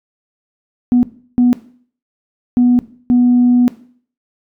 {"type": "tone bursts at uneven times", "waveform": "sine", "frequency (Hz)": 245.3, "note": "B3", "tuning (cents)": -12, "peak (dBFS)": -6, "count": 4, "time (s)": [[0.92, 1.03], [1.38, 1.53], [2.57, 2.79], [3.1, 3.68]], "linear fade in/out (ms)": 0, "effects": ["noise-tail reverb RT60 0.5 s tail -17 dB re dry", "tanh soft clip ceiling -4 dBFS"]}